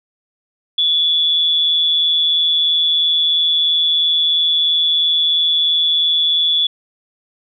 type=tone with amplitude modulation; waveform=sine; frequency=3428 Hz; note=A7; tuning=46 cents flat; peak=-10 dBFS; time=0.78-6.67 s; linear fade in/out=5 ms; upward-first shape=sine; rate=163 Hz; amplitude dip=45%; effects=none